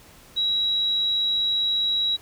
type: tone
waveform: sine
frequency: 3875 Hz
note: B7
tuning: 34 cents flat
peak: -20 dBFS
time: 0.36-2.17 s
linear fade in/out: 20 ms
effects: pink hiss -50 dBFS RMS until 2.21 s